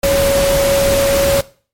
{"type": "tone in noise", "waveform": "sine", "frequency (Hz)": 555, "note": "C#5", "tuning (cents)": 2, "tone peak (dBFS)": -11, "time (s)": [0.03, 1.41], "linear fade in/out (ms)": 5, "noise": "pink", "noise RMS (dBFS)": -18, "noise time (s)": [0.03, 1.41], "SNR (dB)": 4, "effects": ["noise-tail reverb RT60 0.4 s tail -19 dB re dry", "MP3 64 kbps"]}